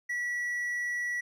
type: tone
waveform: triangle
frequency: 1942 Hz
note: B6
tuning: 30 cents flat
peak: -28 dBFS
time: 0.09-1.21 s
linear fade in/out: 10 ms
effects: none